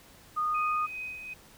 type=tone; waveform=sine; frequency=1230 Hz; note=D#6; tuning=20 cents flat; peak=-26 dBFS; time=0.36-0.87 s; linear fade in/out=20 ms
type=tone with tremolo; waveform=sine; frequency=2512 Hz; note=D#7; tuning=16 cents sharp; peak=-34 dBFS; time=0.54-1.34 s; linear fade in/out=10 ms; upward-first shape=sine; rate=2.6 Hz; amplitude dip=50%
effects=pink hiss -55 dBFS RMS until 1.57 s